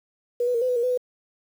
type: tone with pitch steps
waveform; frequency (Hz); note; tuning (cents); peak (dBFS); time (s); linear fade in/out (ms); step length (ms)
sine; 483.4 / 494.5 / 464.8 / 508 / 497 / 471.8 / 502 / 497.8; B4 / B4 / A#4 / B4 / B4 / A#4 / B4 / B4; -37 / +2 / -5 / +49 / +11 / +21 / +28 / +14; -20; 0.4-0.976; 5; 72
effects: 8-bit